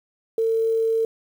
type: tone with quantisation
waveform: sine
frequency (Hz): 450.4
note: A4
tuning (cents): +40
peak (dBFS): -18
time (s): 0.38-1.05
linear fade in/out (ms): 2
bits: 8
effects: none